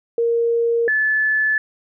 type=tone pair in turn; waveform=sine; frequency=466.2 / 1733.4 Hz; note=A#4 / A6; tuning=0 / -26 cents; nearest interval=octave + major seventh; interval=2274 cents; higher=second; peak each=-15 dBFS; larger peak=neither; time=0.18-0.88 / 0.88-1.58 s; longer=neither; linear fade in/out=2 ms; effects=none